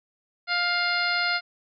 harmonic tone, 703 Hz, F5, 11 cents sharp, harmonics 1 / 2 / 3 / 4 / 5 / 6 / 7, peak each -31 / -26 / -28 / -35 / -37 / -30 / -34 dBFS, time 0.47-1.41 s, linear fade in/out 50 ms, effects none

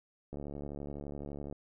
click train, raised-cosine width 2 ms, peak -29 dBFS, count 87, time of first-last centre 0.33-1.526 s, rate 71.9 Hz, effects none

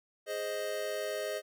square chord, Ab major, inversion none, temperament equal, 415.3 / 523.3 / 622.3 Hz, Ab4 / C5 / Eb5, 0 / 0 / 0 cents, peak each -40 / -40 / -37 dBFS, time 0.26-1.42 s, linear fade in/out 50 ms, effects none

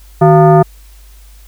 sine tone with frequency modulation, 155.9 Hz, D#3, 4 cents sharp, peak -3 dBFS, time 0.21-0.63 s, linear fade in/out 10 ms, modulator 533 Hz, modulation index 1.3, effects added 50 Hz sine -36 dBFS peak until 1.47 s + white hiss -47 dBFS RMS until 1.47 s

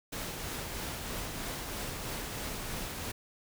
pink noise with tremolo, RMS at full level -37 dBFS, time 0.12-3.12 s, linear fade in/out 10 ms, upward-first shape triangle, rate 3.1 Hz, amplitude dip 30%, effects none

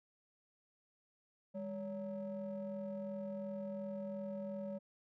triangle ring-modulated tone, 181.3 Hz, F#3, 35 cents flat, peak -35 dBFS, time 1.54-4.79 s, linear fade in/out 20 ms, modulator 384 Hz, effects none

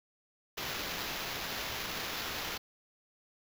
blue noise with sample-and-hold, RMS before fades -38 dBFS, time 0.57-2.58 s, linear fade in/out 10 ms, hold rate 8820 Hz, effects none

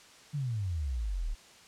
sine exponential sweep, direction down, 153.3 to 34.65 Hz, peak -30 dBFS, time 0.33-1.35 s, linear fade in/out 20 ms, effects white hiss -55 dBFS RMS until 1.67 s + low-pass 7000 Hz 12 dB/octave

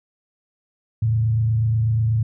sine tone with frequency modulation, 112 Hz, A2, 31 cents sharp, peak -16 dBFS, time 1.02-2.23 s, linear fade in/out 5 ms, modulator 28.2 Hz, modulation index 0.4, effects none

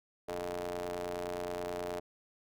sawtooth ring-modulated tone, 89.5 Hz, F2, 43 cents sharp, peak -29 dBFS, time 0.28-2 s, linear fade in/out 10 ms, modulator 523 Hz, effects none

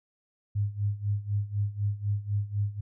sine tone with tremolo, 102.5 Hz, G#2, 22 cents flat, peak -23 dBFS, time 0.55-2.81 s, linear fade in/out 10 ms, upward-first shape sine, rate 4 Hz, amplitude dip 85%, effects none

